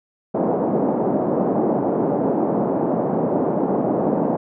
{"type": "band-pass noise", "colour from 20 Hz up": "pink", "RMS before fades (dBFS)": -20, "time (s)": [0.34, 4.37], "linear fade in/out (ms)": 10, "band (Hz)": [190, 760], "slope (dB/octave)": 24, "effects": []}